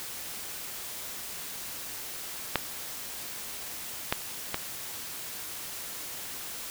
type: clicks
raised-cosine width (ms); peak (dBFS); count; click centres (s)
0.3; -7 / -8 / -12; 3; 2.557 / 4.125 / 4.544
effects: white hiss -39 dBFS RMS until 6.7 s